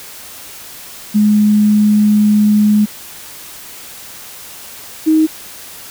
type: tone pair in turn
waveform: sine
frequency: 210 / 314.6 Hz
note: G#3 / D#4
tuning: +19 / +19 cents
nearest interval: perfect fifth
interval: 700 cents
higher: second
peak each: -7 dBFS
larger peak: neither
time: 1.14-2.86 / 5.06-5.27 s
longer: first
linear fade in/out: 20 ms
effects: white hiss -33 dBFS RMS until 5.9 s